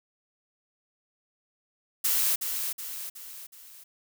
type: noise with echo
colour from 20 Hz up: blue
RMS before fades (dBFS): -25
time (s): 2.04-2.36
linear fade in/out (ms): 10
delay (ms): 370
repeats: 4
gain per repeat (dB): -6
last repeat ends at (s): 3.84
effects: none